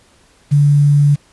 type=tone with quantisation; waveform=sine; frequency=144.6 Hz; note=D3; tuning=27 cents flat; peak=-7 dBFS; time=0.51-1.16 s; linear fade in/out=20 ms; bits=6; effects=pink hiss -51 dBFS RMS until 1.32 s + resampled to 24000 Hz